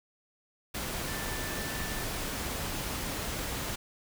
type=tone in noise; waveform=sine; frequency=1767 Hz; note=A6; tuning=7 cents sharp; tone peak=-42 dBFS; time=1.07-2.04 s; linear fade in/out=10 ms; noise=pink; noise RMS=-35 dBFS; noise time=0.74-3.76 s; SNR=-10 dB; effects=none